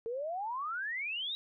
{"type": "exponential sweep", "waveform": "sine", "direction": "up", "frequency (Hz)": [444, 3872], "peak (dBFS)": -34, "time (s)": [0.06, 1.35], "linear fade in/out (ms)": 0, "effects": []}